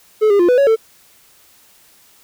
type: tone with pitch steps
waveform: triangle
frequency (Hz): 431.1 / 404.2 / 349.5 / 496.3 / 558 / 445.6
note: A4 / G#4 / F4 / B4 / C#5 / A4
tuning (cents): -35 / -47 / +1 / +8 / +11 / +22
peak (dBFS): -7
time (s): 0.21-0.762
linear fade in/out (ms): 20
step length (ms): 92
effects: white hiss -50 dBFS RMS until 2.23 s